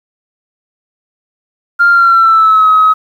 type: tone with pitch glide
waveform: sine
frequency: 1396.9 to 1273.6 Hz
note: F6 to D#6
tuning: 0 to +40 cents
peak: -3 dBFS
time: 1.79-2.94 s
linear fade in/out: 20 ms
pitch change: -160 cents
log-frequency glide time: 1.9-2.68 s
effects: tanh soft clip ceiling 0 dBFS + 7-bit